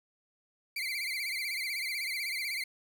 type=tone with vibrato; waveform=30% pulse; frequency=2200 Hz; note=C#7; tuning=14 cents flat; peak=-30 dBFS; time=0.76-2.64 s; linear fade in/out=5 ms; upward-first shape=sine; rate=16 Hz; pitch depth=130 cents each way; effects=none